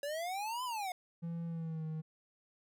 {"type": "exponential two-way sweep", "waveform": "square", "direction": "up then down", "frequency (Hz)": [559, 1031, 711], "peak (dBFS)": -37, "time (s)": [0.03, 0.92], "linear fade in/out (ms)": 2, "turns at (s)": 0.64}
{"type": "tone with pitch glide", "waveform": "triangle", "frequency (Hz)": [168, 157.66], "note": ["E3", "D#3"], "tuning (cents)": [33, 23], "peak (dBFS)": -35, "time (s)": [1.22, 2.02], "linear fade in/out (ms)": 20, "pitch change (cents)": -110, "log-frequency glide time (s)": [1.46, 1.85]}
{"effects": []}